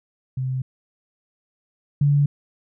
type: tone pair in turn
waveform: sine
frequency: 130 / 143.7 Hz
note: C3 / D3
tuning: -11 / -37 cents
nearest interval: major second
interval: 174 cents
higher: second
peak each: -22 / -14 dBFS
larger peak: second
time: 0.37-0.62 / 2.01-2.26 s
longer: neither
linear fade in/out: 5 ms
effects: none